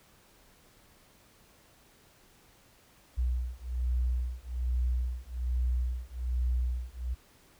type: beating tone pair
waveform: sine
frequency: 61 / 62.2 Hz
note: B1 / B1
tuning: -21 / +13 cents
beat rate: 1.2 Hz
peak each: -31 dBFS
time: 3.17-7.15 s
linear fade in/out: 20 ms
effects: pink hiss -61 dBFS RMS until 7.59 s